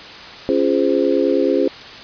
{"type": "chord", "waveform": "sine", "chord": "Db major seventh", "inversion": "none", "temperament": "just", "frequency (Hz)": [277.2, 346.5, 415.8, 519.7], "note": ["Db4", "F4", "Ab4", "C5"], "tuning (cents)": [0, -14, 2, -12], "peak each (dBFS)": -19, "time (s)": [0.49, 1.68], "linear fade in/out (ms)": 0, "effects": ["white hiss -35 dBFS RMS until 2.03 s", "resampled to 11025 Hz"]}